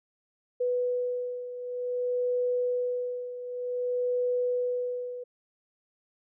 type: beating tone pair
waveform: sine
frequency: 493.9 / 494.44 Hz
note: B4 / B4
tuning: 0 / +2 cents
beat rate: 0.54 Hz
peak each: -28 / -33 dBFS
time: 0.6-5.24 s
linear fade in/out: 10 ms
effects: none